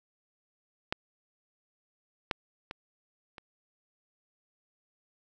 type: clicks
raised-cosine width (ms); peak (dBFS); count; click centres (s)
0.3; -13 / -12 / -22 / -28; 4; 0.925 / 2.312 / 2.711 / 3.382
effects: none